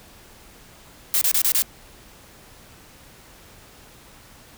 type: noise bursts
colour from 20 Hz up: blue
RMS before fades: -19 dBFS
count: 5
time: 1.14-1.621 s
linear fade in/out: 0 ms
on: 73 ms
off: 29 ms
effects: pink hiss -48 dBFS RMS until 4.57 s